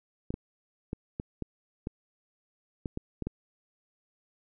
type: clicks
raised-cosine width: 3 ms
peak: -20 dBFS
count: 10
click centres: 0.305 / 0.341 / 0.931 / 1.199 / 1.423 / 1.871 / 2.858 / 2.974 / 3.223 / 3.27 s
effects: none